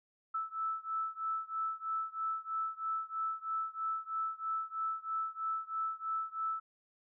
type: beating tone pair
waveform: sine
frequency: 1313 / 1316.1 Hz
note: E6 / E6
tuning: -7 / -3 cents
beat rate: 3.1 Hz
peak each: -37 / -38 dBFS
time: 0.34-6.6 s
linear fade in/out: 10 ms
effects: none